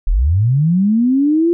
sine linear sweep, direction up, 30.87 to 349.2 Hz, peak -10 dBFS, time 0.07-1.53 s, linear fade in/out 0 ms, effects none

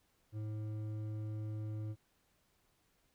triangle tone with hard clipping, 107.5 Hz, A2, 40 cents flat, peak -40 dBFS, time 0.32-1.96 s, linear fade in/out 50 ms, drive 12 dB, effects pink hiss -75 dBFS RMS until 3.14 s

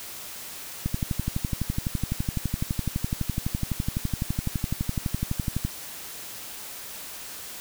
click train, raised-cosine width 5 ms, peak -13 dBFS, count 58, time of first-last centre 0.86-5.65 s, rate 11.9 Hz, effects white hiss -39 dBFS RMS until 7.6 s

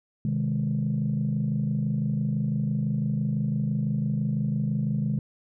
sine chord, Ab major, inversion first, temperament just, 129.78 / 155.74 / 207.7 Hz, C3 / Eb3 / Ab3, -14 / +2 / 0 cents, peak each -27 dBFS, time 0.25-5.19 s, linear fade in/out 2 ms, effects tanh soft clip ceiling -17 dBFS

